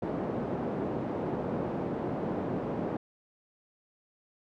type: band-pass noise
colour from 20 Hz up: pink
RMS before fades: -33 dBFS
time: 0.02-2.97 s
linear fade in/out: 5 ms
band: 190 to 580 Hz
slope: 12 dB/octave
effects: none